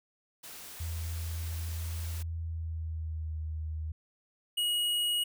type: noise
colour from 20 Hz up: white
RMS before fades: -46 dBFS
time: 0.43-2.23 s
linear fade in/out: 10 ms
type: tone with pitch glide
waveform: sine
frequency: 82.41 to 78.42 Hz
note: E2 to D#2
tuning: 0 to +14 cents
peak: -33 dBFS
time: 0.8-3.92 s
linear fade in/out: 5 ms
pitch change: -86 cents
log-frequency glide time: 2.37-3.39 s
type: tone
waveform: square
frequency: 2897 Hz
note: F#7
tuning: 37 cents flat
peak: -28 dBFS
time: 4.57-5.24 s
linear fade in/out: 10 ms
effects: none